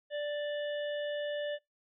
harmonic tone, 587.3 Hz, D5, in tune, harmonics 1 / 3 / 5 / 6, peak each -33 / -43 / -47 / -49 dBFS, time 0.1-1.59 s, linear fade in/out 50 ms, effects noise-tail reverb RT60 0.2 s tail -26 dB re dry

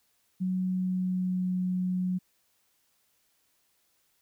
sine tone with pitch glide, 185 to 182.88 Hz, F#3 to F#3, 0 to -20 cents, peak -26 dBFS, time 0.4-2.19 s, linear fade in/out 20 ms, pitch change -20 cents, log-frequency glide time 0.59-1.56 s, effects white hiss -71 dBFS RMS until 4.21 s

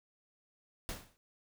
pink noise with exponential decay, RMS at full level -37 dBFS, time 0.89-1.17 s, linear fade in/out 0 ms, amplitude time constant 60 ms, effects none

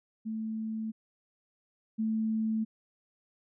sine tone pair in turn, 220.3 / 220.3 Hz, A3 / A3, +2 / +2 cents, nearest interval unison, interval 0 cents, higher neither, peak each -32 / -27 dBFS, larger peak second, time 0.25-0.92 / 1.98-2.65 s, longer neither, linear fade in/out 20 ms, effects none

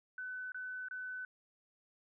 sine tone bursts, 1506 Hz, F#6, 30 cents sharp, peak -40 dBFS, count 3, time 0.18-1.25 s, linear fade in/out 2 ms, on 340 ms, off 25 ms, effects none

